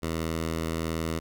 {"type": "tone", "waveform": "10% pulse", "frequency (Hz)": 81.4, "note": "E2", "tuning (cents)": -21, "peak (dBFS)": -20, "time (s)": [0.02, 1.2], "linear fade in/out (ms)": 20, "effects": []}